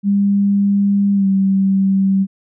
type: tone with pitch glide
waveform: sine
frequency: 200.4 to 193.57 Hz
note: G3 to G3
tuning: +38 to -22 cents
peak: -11 dBFS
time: 0.03-2.27 s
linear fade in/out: 50 ms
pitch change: -60 cents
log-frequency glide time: 1.14-1.27 s
effects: none